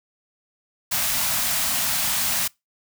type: band-stop noise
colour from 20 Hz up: white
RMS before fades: -23 dBFS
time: 0.91-2.48 s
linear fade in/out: 10 ms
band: 270 to 580 Hz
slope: 96 dB/octave
effects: noise-tail reverb RT60 0.2 s tail -24 dB re dry

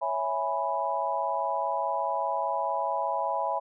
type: chord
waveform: sine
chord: C# minor seventh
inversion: none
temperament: equal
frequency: 554.4 / 659.3 / 830.6 / 987.8 Hz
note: C#5 / E5 / G#5 / B5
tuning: 0 / 0 / 0 / 0 cents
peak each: -34 / -32 / -31 / -30 dBFS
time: 0.01-3.6 s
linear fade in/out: 20 ms
effects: none

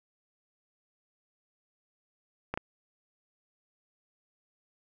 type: clicks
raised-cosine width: 0.5 ms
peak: -17 dBFS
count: 2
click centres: 2.54 / 2.575 s
effects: none

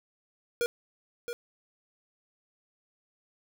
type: tone with echo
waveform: square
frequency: 476.4 Hz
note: A#4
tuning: 38 cents sharp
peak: -26 dBFS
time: 0.61-0.66 s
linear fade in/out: 0 ms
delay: 670 ms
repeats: 1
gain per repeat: -8 dB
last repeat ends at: 1.33 s
effects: none

